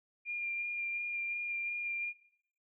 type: tone with vibrato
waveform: sine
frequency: 2400 Hz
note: D7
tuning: 37 cents sharp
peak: -34 dBFS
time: 0.25-2.14 s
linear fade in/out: 50 ms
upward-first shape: sine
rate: 2.8 Hz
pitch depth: 13 cents each way
effects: noise-tail reverb RT60 0.7 s tail -20 dB re dry